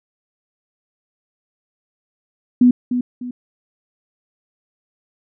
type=tone with echo; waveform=sine; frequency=246.9 Hz; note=B3; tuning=in tune; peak=-7 dBFS; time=2.61-2.71 s; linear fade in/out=5 ms; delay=300 ms; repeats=2; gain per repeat=-9 dB; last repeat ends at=3.31 s; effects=none